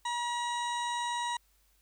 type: harmonic tone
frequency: 958 Hz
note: A#5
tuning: 47 cents sharp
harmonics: 1 / 2 / 3 / 4 / 6 / 7 / 8 / 9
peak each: -32 / -40 / -46 / -40 / -50 / -49 / -53 / -48 dBFS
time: 0.05-1.37 s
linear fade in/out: 5 ms
effects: added 50 Hz sine -68 dBFS peak until 1.81 s + white hiss -70 dBFS RMS until 1.81 s

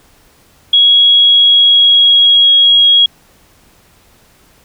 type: tone with pitch glide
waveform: sine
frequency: 3322 to 3299 Hz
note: G#7 to G#7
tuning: 0 to -12 cents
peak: -4 dBFS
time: 0.73-3.06 s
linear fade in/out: 5 ms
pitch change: -12 cents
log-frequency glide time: 1.09-2.6 s
effects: pink hiss -48 dBFS RMS until 4.64 s

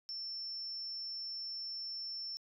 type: tone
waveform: triangle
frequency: 5380 Hz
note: E8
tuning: 34 cents sharp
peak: -36 dBFS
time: 0.09-2.37 s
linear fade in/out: 0 ms
effects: tanh soft clip ceiling -38 dBFS + 13-bit

